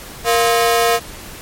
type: ring-modulated tone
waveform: sawtooth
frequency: 582 Hz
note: D5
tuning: 16 cents flat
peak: -5 dBFS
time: 0.24-1 s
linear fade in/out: 50 ms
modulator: 115 Hz
effects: pink hiss -34 dBFS RMS until 1.41 s + MP3 64 kbps